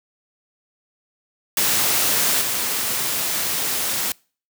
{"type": "noise with level steps", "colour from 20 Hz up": "white", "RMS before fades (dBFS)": [-19, -23], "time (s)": [1.57, 4.12], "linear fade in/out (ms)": 2, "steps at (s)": 2.41, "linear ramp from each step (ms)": 5, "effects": ["noise-tail reverb RT60 0.4 s tail -26 dB re dry", "high-pass 100 Hz 12 dB/octave"]}